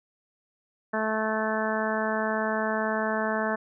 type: harmonic tone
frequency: 218.1 Hz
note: A3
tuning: 15 cents flat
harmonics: 1 / 2 / 3 / 4 / 5 / 6 / 7 / 8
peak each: -31 / -33 / -30 / -34 / -34 / -38 / -34 / -34 dBFS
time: 0.93-3.56 s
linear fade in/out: 10 ms
effects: none